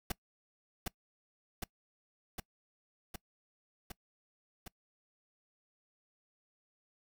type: noise with echo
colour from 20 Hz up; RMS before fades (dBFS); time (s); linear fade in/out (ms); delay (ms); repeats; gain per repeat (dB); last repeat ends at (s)
pink; -34; 0.1-0.12; 5; 760; 6; -2; 4.68
effects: noise-tail reverb RT60 0.1 s tail -24 dB re dry

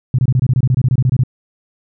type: tone bursts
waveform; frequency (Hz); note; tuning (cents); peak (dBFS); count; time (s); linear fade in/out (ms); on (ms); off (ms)
sine; 126.9; B2; +47; -9; 16; 0.14-1.236; 2; 46; 24
effects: none

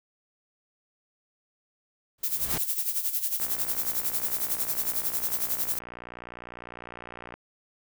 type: noise with exponential growth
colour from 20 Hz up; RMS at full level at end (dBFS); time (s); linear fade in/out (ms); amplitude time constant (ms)
pink; -29; 2.18-2.58; 5; 86
type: noise with tremolo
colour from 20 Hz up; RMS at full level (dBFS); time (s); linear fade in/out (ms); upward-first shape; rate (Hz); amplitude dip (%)
violet; -26; 2.23-5.79; 5; sine; 11; 70
type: click train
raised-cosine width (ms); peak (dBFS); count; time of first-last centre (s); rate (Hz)
0.5; -25; 237; 3.4-7.34; 59.9
effects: none

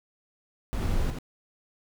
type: noise with echo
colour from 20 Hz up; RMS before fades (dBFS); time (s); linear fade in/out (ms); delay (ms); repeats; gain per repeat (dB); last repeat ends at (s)
brown; -28; 0.73-1.1; 0; 86; 1; -4; 1.186
effects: none

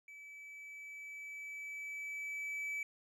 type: tone with level ramp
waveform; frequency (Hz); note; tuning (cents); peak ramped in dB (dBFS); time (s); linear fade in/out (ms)
triangle; 2300; D7; -37; -49 to -35; 0.08-2.83; 2
effects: none

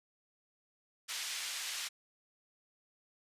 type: band-pass noise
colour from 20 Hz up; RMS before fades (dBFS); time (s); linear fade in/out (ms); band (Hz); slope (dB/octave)
pink; -40; 1.08-1.89; 20; 2300 to 8600; 12
effects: resampled to 32000 Hz

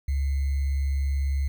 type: tone with sample-and-hold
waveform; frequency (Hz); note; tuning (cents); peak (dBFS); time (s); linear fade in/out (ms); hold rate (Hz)
sine; 69.1; C#2; -5; -22; 0.08-1.48; 5; 2100
effects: none

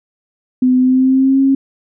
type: tone with pitch glide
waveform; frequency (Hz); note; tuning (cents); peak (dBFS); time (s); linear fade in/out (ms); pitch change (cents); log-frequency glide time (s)
sine; 254 to 270.7; B3 to C#4; +49 to -41; -8; 0.62-1.55; 5; +110; 0.78-1.41
effects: none

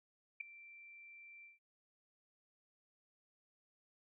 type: tone with ADSR envelope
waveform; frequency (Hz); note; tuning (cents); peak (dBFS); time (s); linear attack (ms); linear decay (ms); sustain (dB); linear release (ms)
sine; 2349; D7; 0; -35; 0.4-1.59; 9; 4; -19; 150
effects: none

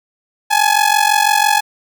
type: ring-modulated tone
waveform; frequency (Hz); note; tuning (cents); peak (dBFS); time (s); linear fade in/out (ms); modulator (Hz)
sawtooth; 844; G#5; +28; -4; 0.5-1.61; 20; 23
effects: none

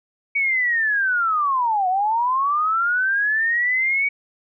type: linear two-way sweep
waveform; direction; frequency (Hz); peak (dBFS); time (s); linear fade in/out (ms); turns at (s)
sine; down then up; 2263 to 720 to 2263; -17; 0.35-4.09; 10; 1.88
effects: none

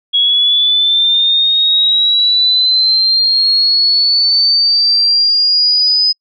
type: linear sweep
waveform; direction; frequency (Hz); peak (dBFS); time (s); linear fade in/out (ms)
sine; up; 3322 to 5030; -8; 0.13-6.13; 20
effects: noise-tail reverb RT60 0.1 s tail -26 dB re dry

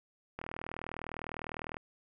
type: click train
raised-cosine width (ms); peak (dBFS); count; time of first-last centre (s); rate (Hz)
0.5; -24; 56; 0.39-1.768; 39.9
effects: none

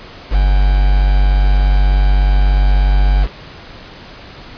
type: tone with quantisation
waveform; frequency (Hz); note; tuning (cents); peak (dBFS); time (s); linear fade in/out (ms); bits
triangle; 48.34; G1; -23; -6; 0.3-3.28; 50; 4
effects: pink hiss -35 dBFS RMS until 4.57 s + resampled to 11025 Hz

